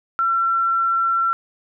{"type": "tone", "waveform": "sine", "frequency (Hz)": 1354, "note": "E6", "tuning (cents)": 46, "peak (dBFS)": -16, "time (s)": [0.19, 1.33], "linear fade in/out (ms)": 0, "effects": []}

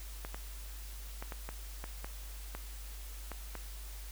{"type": "clicks", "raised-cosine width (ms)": 0.5, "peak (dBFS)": -26, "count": 10, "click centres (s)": [0.249, 0.345, 1.225, 1.322, 1.49, 1.841, 2.045, 2.55, 3.317, 3.553], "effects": ["added 50 Hz sine -43 dBFS peak until 4.11 s", "white hiss -52 dBFS RMS until 4.11 s"]}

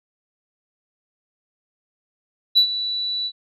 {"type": "tone with ADSR envelope", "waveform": "sine", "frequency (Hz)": 3951, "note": "B7", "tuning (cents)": 0, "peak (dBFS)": -8, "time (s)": [2.55, 3.32], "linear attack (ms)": 26, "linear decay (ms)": 87, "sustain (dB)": -14, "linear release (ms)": 60, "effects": ["tanh soft clip ceiling -7 dBFS"]}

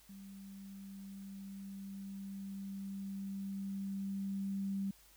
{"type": "tone with level ramp", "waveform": "sine", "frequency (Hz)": 196, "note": "G3", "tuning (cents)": 0, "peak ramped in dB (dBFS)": [-49, -34], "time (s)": [0.09, 4.91], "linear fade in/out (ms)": 5, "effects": ["added 50 Hz sine -68 dBFS peak until 5.16 s", "white hiss -64 dBFS RMS until 5.16 s"]}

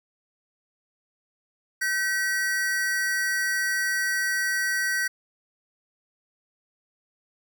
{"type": "tone pair together", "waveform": "square", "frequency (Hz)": [1535.3, 1925], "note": ["G6", "B6"], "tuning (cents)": [-36, -45], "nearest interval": "major third", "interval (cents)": 391, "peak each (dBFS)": -27, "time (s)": [1.81, 5.08], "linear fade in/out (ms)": 10, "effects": []}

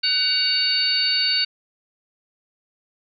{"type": "harmonic tone with a mistuned harmonic", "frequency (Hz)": 752, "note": "F#5", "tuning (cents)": 28, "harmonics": [2, 3, 4, 5, 6], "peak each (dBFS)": [-30, -30, -26, -28, -19], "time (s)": [0.03, 1.45], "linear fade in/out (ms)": 10, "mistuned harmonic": 4, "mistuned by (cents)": -110, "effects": []}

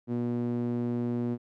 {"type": "tone with band-pass filter", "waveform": "sawtooth", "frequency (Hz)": 120, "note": "B2", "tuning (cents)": -49, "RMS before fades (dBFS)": -30, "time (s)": [0.07, 1.38], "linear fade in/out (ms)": 50, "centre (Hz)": 270, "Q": 2.1, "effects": []}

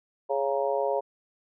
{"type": "harmonic tone with a mistuned harmonic", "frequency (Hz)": 138.59, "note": "C#3", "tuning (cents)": 0, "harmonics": [3, 4, 5, 6, 7], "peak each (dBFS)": [-30, -27, -31, -38, -33], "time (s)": [0.29, 1.01], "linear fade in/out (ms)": 20, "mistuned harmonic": 7, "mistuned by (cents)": -59, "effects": []}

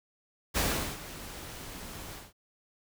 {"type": "noise with ADSR envelope", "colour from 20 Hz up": "pink", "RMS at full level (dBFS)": -27, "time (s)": [0.54, 2.33], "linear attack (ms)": 31, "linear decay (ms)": 400, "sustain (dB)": -16, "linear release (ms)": 190, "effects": []}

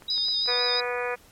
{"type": "clicks", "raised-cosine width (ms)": 0.5, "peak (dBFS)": -30, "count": 5, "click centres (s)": [0.022, 0.179, 0.284, 0.46, 0.512]}
{"type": "tone with vibrato", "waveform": "sine", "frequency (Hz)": 3800, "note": "A#7", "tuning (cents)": 33, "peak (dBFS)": -28, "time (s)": [0.08, 0.81], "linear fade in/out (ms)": 5, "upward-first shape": "sine", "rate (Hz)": 5.8, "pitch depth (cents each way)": 63}
{"type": "tone", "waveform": "sine", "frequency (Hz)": 4978, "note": "D#8", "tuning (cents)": 0, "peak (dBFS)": -24, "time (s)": [0.1, 0.8], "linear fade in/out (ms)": 2}
{"type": "harmonic tone", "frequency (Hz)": 244.9, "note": "B3", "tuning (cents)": -14, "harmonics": [2, 3, 4, 5, 6, 7, 8, 9, 10], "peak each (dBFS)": [-29, -36, -36, -36, -37, -36, -39, -40, -36], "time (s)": [0.47, 1.16], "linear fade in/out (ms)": 20}
{"effects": ["pink hiss -55 dBFS RMS until 1.31 s", "MP3 64 kbps"]}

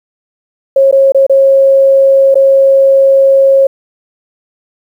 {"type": "tone with dropouts", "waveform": "sine", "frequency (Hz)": 543, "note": "C#5", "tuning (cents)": -36, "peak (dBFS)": -3, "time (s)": [0.76, 3.67], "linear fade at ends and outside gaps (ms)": 5, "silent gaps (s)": [[0.913, 0.925], [1.121, 1.146], [1.266, 1.296], [2.344, 2.354]], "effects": ["7-bit"]}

